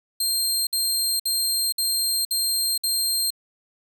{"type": "tone bursts", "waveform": "20% pulse", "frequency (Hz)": 4186, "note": "C8", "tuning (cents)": 0, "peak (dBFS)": -15, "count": 6, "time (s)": [0.2, 3.305], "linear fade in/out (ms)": 5, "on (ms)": 470, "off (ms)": 57, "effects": []}